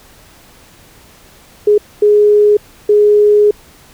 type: tone bursts at uneven times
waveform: sine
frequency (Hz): 416.7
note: G#4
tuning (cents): +6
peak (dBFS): -5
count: 3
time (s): 1.67-1.78 / 2.02-2.57 / 2.89-3.51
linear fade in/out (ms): 5
effects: pink hiss -43 dBFS RMS until 3.93 s